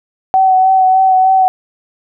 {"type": "tone with vibrato", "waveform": "sine", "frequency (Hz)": 756, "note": "F#5", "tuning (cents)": 37, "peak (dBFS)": -6, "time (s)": [0.34, 1.48], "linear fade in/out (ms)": 0, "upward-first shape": "sine", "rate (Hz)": 3.3, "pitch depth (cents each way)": 19, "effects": []}